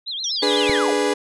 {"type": "tone with vibrato", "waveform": "sine", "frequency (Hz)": 3649, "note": "A#7", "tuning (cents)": -38, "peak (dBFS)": -25, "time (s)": [0.06, 0.8], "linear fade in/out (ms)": 20, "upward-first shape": "sine", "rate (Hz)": 8.1, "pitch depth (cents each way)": 240}
{"type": "linear sweep", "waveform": "sine", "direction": "down", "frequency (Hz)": [5910, 391.1], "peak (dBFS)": -23, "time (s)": [0.24, 0.93], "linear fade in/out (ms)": 2}
{"type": "chord", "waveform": "35% pulse", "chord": "G# diminished", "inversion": "second", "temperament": "equal", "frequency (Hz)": [293.7, 415.3, 493.9], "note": ["D4", "G#4", "B4"], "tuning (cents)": [0, 0, 0], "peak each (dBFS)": [-22, -19, -21], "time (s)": [0.42, 1.14], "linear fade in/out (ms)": 10}
{"type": "click", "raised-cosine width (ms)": 5, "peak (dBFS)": -16, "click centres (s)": 0.696}
{"effects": ["resampled to 24000 Hz"]}